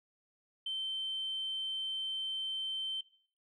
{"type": "tone", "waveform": "sine", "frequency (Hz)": 3100, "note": "G7", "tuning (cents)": -20, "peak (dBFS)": -33, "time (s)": [0.66, 3.01], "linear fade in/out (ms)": 5, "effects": ["noise-tail reverb RT60 0.5 s tail -18 dB re dry", "tanh soft clip ceiling -30 dBFS"]}